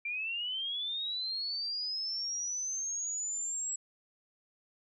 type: linear sweep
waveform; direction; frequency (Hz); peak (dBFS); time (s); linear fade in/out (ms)
sine; up; 2349 to 7730; -33; 0.05-3.76; 5
effects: none